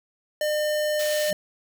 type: tone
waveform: square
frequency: 604 Hz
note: D5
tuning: 48 cents sharp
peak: -23 dBFS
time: 0.41-1.33 s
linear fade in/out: 2 ms
type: high-pass noise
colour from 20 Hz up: pink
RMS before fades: -34 dBFS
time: 0.99-1.31 s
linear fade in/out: 5 ms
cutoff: 2700 Hz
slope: 12 dB/octave
type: tone with exponential growth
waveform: triangle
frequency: 185 Hz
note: F#3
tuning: in tune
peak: -27 dBFS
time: 1.25-1.33 s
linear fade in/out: 2 ms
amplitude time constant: 16 ms
effects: none